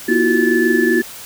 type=tone cluster; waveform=sine; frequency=241.1 / 324.5 / 349.8 / 372.2 / 1739 Hz; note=B3 / E4 / F4 / F#4 / A6; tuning=-41 / -27 / +3 / +10 / -21 cents; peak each=-18 dBFS; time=0.08-1.02 s; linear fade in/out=10 ms; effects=white hiss -34 dBFS RMS until 1.25 s